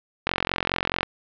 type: click train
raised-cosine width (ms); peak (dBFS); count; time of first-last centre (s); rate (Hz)
0.3; -5; 35; 0.27-1.031; 44.7
effects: low-pass 4000 Hz 12 dB/octave